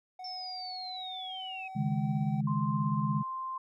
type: tone with pitch glide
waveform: triangle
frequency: 740 to 768.3 Hz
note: F#5 to G5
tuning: 0 to -35 cents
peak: -39 dBFS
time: 0.19-2.41 s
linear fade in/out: 5 ms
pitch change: +65 cents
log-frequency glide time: 0.89-2.05 s
type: linear sweep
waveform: sine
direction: down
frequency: 5370 to 2518 Hz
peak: -39 dBFS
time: 0.24-1.68 s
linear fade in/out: 5 ms
type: chord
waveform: sine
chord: C# suspended second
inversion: none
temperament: equal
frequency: 138.59 / 155.56 / 207.7 Hz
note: C#3 / D#3 / G#3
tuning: 0 / 0 / 0 cents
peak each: -32 dBFS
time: 1.75-3.23 s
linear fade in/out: 20 ms
type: tone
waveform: sine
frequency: 1046.5 Hz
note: C6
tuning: in tune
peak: -34 dBFS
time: 2.47-3.58 s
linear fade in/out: 5 ms
effects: none